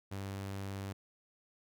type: tone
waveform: sawtooth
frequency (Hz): 98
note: G2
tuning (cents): 0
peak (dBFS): -35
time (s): 0.11-0.93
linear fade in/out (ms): 10
effects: none